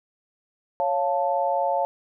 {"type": "chord", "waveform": "sine", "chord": "Db augmented", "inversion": "none", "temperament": "equal", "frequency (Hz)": [554.4, 698.5, 880], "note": ["Db5", "F5", "A5"], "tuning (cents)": [0, 0, 0], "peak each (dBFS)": -25, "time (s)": [0.8, 1.85], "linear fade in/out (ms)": 0, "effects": []}